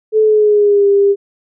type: tone with pitch glide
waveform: sine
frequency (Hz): 434 to 400.3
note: A4 to G4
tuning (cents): -24 to +36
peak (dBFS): -7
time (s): 0.12-1.16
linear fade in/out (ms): 50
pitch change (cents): -140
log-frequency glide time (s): 0.22-0.87
effects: none